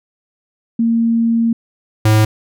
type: tone pair in turn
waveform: sine / square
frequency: 230 / 108.31 Hz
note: A#3 / A2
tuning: -23 / -27 cents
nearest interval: octave + minor second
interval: 1304 cents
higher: first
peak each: -11 / -9 dBFS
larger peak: second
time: 0.79-1.53 / 2.05-2.25 s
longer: first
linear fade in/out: 5 ms
effects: none

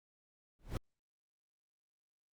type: noise with exponential growth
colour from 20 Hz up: brown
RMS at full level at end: -31 dBFS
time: 0.59-0.77 s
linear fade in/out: 1 ms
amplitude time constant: 37 ms
effects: Opus 48 kbps

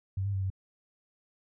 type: tone with pitch steps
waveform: sine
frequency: 96.2 / 100.1 / 96.3 / 95.2 Hz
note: G2 / G2 / G2 / F#2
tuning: -32 / +37 / -30 / +50 cents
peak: -28 dBFS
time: 0.17-0.502 s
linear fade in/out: 5 ms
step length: 83 ms
effects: none

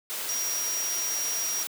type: tone in noise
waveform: sine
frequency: 5710 Hz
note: F8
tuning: 37 cents sharp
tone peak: -28 dBFS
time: 0.29-1.63 s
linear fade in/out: 0 ms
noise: white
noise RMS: -33 dBFS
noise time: 0.1-1.67 s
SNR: +2 dB
effects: high-pass 300 Hz 12 dB/octave

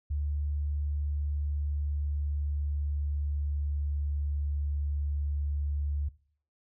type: tone with pitch glide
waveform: sine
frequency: 73.1 to 72.39 Hz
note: D2 to D2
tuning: -7 to -24 cents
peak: -28 dBFS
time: 0.1-6.09 s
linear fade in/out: 10 ms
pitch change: -17 cents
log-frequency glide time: 0.48-4.52 s
effects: noise-tail reverb RT60 0.5 s tail -19 dB re dry

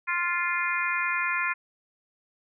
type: harmonic tone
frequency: 349.2 Hz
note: F4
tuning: in tune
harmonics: 3 / 4 / 5 / 6 / 7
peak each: -31 / -31 / -31 / -31 / -31 dBFS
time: 0.07-1.54 s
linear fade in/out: 20 ms
effects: none

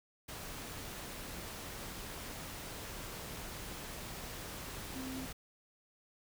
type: tone in noise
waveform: sine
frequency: 261.6 Hz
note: C4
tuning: in tune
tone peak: -41 dBFS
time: 4.95-5.26 s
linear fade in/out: 10 ms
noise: pink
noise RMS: -45 dBFS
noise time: 0.28-5.33 s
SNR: +1 dB
effects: none

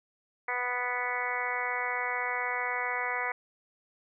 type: harmonic tone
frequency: 246.9 Hz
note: B3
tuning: in tune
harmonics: 2 / 3 / 4 / 5 / 6 / 7 / 8 / 9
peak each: -40 / -38 / -36 / -39 / -39 / -40 / -34 / -37 dBFS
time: 0.48-3.32 s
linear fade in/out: 5 ms
effects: none

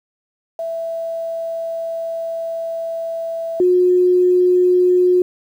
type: tone pair in turn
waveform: sine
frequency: 661 / 361.5 Hz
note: E5 / F#4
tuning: +5 / -40 cents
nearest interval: minor seventh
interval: 1045 cents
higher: first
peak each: -21 / -10 dBFS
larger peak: second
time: 0.59-3.6 / 3.6-5.22 s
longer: first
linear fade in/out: 2 ms
effects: 8-bit

